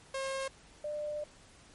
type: tone pair in turn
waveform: sawtooth / sine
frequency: 537 / 597.2 Hz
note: C5 / D5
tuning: +45 / +29 cents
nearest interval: major second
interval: 184 cents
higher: second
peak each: -30 / -34 dBFS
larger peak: first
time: 0.14-0.48 / 0.84-1.24 s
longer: second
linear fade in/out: 5 ms
effects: pink hiss -58 dBFS RMS until 1.74 s + MP3 48 kbps

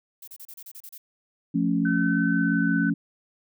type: noise bursts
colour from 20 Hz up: violet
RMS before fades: -42 dBFS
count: 9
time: 0.22-0.98 s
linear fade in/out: 5 ms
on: 56 ms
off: 32 ms
type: chord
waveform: sine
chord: F augmented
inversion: none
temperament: equal with one note detuned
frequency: 174.11 / 220 / 277.2 Hz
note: F3 / A3 / C#4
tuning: -5 / 0 / 0 cents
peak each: -25 / -26 / -24 dBFS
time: 1.54-2.94 s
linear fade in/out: 10 ms
type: tone with pitch glide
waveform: sine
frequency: 1524 to 1506.5 Hz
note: G6 to F#6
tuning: -49 to +31 cents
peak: -27 dBFS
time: 1.85-2.9 s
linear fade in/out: 5 ms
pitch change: -20 cents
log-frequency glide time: 2.35-2.72 s
effects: none

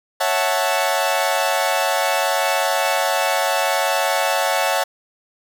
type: chord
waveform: sawtooth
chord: F# minor seventh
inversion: second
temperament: equal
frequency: 554.4 / 659.3 / 740 / 880 Hz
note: C#5 / E5 / F#5 / A5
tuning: 0 / 0 / 0 / 0 cents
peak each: -19 dBFS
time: 0.2-4.84 s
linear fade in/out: 10 ms
effects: none

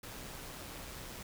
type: noise with amplitude modulation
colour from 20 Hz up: pink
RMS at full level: -45 dBFS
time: 0.03-1.23 s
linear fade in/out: 5 ms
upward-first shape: sine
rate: 128 Hz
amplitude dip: 30%
effects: none

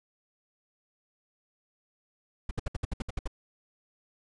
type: noise bursts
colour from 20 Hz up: brown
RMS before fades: -30 dBFS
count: 10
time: 2.49-3.276 s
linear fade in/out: 5 ms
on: 21 ms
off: 64 ms
effects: resampled to 22050 Hz

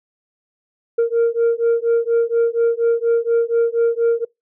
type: beating tone pair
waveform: sine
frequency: 462.8 / 467 Hz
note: A#4 / A#4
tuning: -13 / +3 cents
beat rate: 4.2 Hz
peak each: -15 dBFS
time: 0.98-4.25 s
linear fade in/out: 10 ms
effects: noise-tail reverb RT60 0.2 s tail -26 dB re dry + tanh soft clip ceiling -11 dBFS

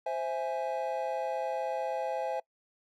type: chord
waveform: triangle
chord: C augmented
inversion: none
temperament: equal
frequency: 523.3 / 659.3 / 830.6 Hz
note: C5 / E5 / G#5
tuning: 0 / 0 / 0 cents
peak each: -33 dBFS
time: 0.06-2.4 s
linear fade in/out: 5 ms
effects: noise-tail reverb RT60 0.1 s tail -24 dB re dry

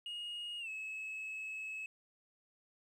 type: tone with pitch glide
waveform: sine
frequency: 2868 to 2585 Hz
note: F7 to E7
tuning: +45 to -34 cents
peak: -38 dBFS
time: 0.06-1.86 s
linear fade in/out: 2 ms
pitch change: -179 cents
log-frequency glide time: 0.59-0.69 s
effects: tanh soft clip ceiling -39 dBFS + 12-bit

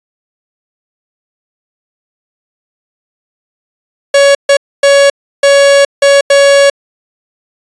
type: tone bursts at uneven times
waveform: 45% pulse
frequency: 560 Hz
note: C#5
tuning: 18 cents sharp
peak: -3 dBFS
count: 6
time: 4.14-4.35 / 4.49-4.57 / 4.83-5.1 / 5.43-5.85 / 6.02-6.21 / 6.3-6.7 s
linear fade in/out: 5 ms
effects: resampled to 22050 Hz

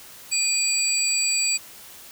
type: tone cluster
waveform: sine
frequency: 2451 / 4661 / 7770 Hz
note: D#7 / D8 / B8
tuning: -27 / -14 / -29 cents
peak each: -26 / -26 / -22 dBFS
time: 0.31-1.58 s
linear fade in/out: 20 ms
effects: white hiss -44 dBFS RMS until 2.11 s

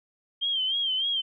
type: tone with vibrato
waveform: sine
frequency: 3164 Hz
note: G7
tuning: 15 cents sharp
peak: -24 dBFS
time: 0.41-1.22 s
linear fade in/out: 20 ms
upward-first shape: sine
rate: 3.3 Hz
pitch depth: 78 cents each way
effects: none

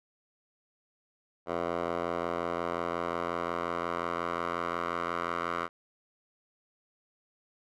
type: tone with band-pass filter sweep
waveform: 10% pulse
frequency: 85.6 Hz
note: F2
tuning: 34 cents flat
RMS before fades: -33 dBFS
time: 1.46-5.69 s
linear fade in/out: 50 ms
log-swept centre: 780 to 1200 Hz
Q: 2
effects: none

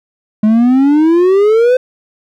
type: exponential sweep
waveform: triangle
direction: up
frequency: 210 to 516 Hz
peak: -4 dBFS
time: 0.43-1.77 s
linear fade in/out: 5 ms
effects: none

